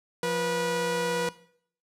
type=tone pair together; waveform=sawtooth; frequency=174.61 / 486.5 Hz; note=F3 / B4; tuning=0 / -26 cents; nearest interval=octave + tritone; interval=1774 cents; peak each=-29 / -23 dBFS; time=0.23-1.29 s; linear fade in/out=2 ms; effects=noise-tail reverb RT60 0.6 s tail -18 dB re dry + low-pass 12000 Hz 12 dB/octave